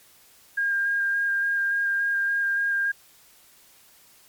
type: tone with vibrato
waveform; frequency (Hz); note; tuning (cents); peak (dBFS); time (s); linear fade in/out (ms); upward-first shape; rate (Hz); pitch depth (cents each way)
sine; 1611; G6; +47; -21; 0.57-2.92; 10; square; 3.5; 10
effects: white hiss -55 dBFS RMS until 4.28 s + MP3 96 kbps